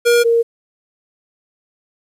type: tone pair in turn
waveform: square / sine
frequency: 475.3 / 464.4 Hz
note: A#4 / A#4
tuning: +34 / -7 cents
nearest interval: unison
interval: 41 cents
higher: first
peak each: -10 dBFS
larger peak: neither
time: 0.05-0.24 / 0.24-0.43 s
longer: neither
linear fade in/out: 20 ms
effects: resampled to 32000 Hz + 8-bit

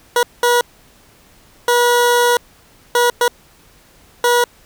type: tone bursts at uneven times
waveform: 20% pulse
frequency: 482.9 Hz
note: B4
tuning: 39 cents flat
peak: -6 dBFS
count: 6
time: 0.16-0.23 / 0.43-0.61 / 1.68-2.37 / 2.95-3.1 / 3.21-3.28 / 4.24-4.44 s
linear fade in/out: 2 ms
effects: pink hiss -49 dBFS RMS until 4.65 s

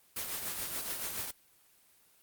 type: noise with tremolo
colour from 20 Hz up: white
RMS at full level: -35 dBFS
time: 0.16-1.31 s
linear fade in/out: 5 ms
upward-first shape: triangle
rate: 7 Hz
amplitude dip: 50%
effects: white hiss -65 dBFS RMS until 2.22 s + Opus 24 kbps

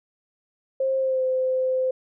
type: tone with pitch glide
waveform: sine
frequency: 531 to 516.8 Hz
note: C5 to C5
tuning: +25 to -21 cents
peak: -20 dBFS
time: 0.8-1.91 s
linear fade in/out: 5 ms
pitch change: -46 cents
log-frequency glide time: 0.98-1.23 s
effects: none

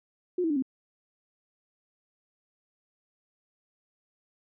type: tone with pitch steps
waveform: sine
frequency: 359.8 / 324.3 / 292.2 / 263.4 Hz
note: F#4 / E4 / D4 / C4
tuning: -48 / -28 / -9 / +12 cents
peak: -24 dBFS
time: 0.38-0.624 s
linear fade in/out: 5 ms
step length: 61 ms
effects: none

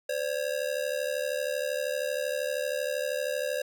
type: ring-modulated tone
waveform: square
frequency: 548 Hz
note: C#5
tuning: 20 cents flat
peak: -26 dBFS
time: 0.09-3.62 s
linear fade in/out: 5 ms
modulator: 36.4 Hz
effects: none

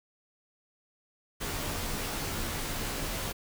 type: noise with comb filter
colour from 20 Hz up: pink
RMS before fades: -34 dBFS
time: 1.4-3.33 s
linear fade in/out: 20 ms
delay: 16 ms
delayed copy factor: -0.6
effects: none

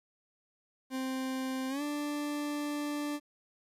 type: tone with pitch glide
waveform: 40% pulse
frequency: 261.6 to 293.6 Hz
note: C4 to D4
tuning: 0 to 0 cents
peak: -32 dBFS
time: 0.9-3.2 s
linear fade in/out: 50 ms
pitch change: +200 cents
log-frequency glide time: 1.69-1.82 s
effects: resampled to 32000 Hz + 11-bit

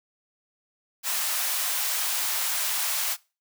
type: high-pass noise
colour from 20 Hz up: white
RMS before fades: -27 dBFS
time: 1.03-3.17 s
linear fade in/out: 50 ms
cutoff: 680 Hz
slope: 24 dB/octave
effects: noise-tail reverb RT60 0.3 s tail -22 dB re dry

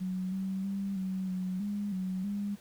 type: tone with pitch steps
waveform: sine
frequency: 185.3 / 191.1 / 196.7 / 188.4 / 184.7 / 204.4 / 186.4 / 202.8 Hz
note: F#3 / G3 / G3 / F#3 / F#3 / G#3 / F#3 / G#3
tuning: +3 / -44 / +6 / +32 / -3 / -27 / +13 / -41 cents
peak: -31 dBFS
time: 0-2.56 s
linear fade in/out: 20 ms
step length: 320 ms
effects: pink hiss -58 dBFS RMS until 2.6 s

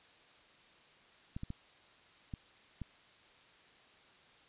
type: clicks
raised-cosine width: 5 ms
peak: -28 dBFS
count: 5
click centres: 1.365 / 1.434 / 1.504 / 2.338 / 2.817 s
effects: white hiss -62 dBFS RMS until 4.48 s + resampled to 8000 Hz

